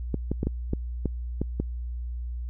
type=clicks; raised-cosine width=3 ms; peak=-13 dBFS; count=8; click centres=0.143 / 0.316 / 0.431 / 0.47 / 0.734 / 1.057 / 1.416 / 1.6 s; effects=added 60 Hz sine -30 dBFS peak until 2.49 s